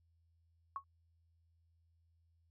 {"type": "tone with exponential decay", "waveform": "sine", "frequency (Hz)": 1103, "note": "C#6", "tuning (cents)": -9, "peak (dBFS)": -34, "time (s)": [0.76, 0.84], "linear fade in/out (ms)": 1, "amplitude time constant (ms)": 17, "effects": ["added 83 Hz sine -70 dBFS peak until 2.5 s"]}